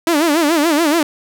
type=tone with vibrato; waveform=sawtooth; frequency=313.6 Hz; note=D#4; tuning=14 cents sharp; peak=-8 dBFS; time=0.07-1.03 s; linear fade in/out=2 ms; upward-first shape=sine; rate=7 Hz; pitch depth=160 cents each way; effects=none